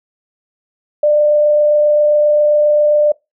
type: tone with frequency modulation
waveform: sine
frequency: 596 Hz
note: D5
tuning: 25 cents sharp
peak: -8 dBFS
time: 1.03-3.12 s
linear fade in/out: 5 ms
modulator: 27.5 Hz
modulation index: 0.2
effects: noise-tail reverb RT60 0.2 s tail -22 dB re dry